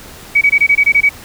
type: tone bursts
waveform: sine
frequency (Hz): 2268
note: C#7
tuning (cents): +39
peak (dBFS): -6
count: 9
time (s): 0.35-1.093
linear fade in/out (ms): 10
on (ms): 63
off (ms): 22
effects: pink hiss -35 dBFS RMS until 1.24 s